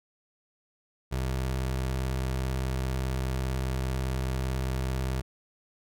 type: tone with vibrato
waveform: 25% pulse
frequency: 64.9 Hz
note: C2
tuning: 13 cents flat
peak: -24 dBFS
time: 1.11-5.22 s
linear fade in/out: 20 ms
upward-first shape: sine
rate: 18 Hz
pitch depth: 39 cents each way
effects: none